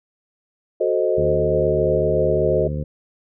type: chord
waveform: sine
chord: F# diminished seventh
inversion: none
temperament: equal with one note detuned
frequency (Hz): 370 / 438 / 523.3 / 622.3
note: F#4 / A4 / C5 / Eb5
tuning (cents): 0 / -8 / 0 / 0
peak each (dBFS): -22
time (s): 0.8-2.68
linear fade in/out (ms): 10
type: harmonic tone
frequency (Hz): 74.3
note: D2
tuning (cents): +21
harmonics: 1 / 2 / 3 / 4 / 5 / 6 / 7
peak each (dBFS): -27 / -25 / -32 / -37 / -41 / -38 / -34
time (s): 1.17-2.84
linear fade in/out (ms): 10
effects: none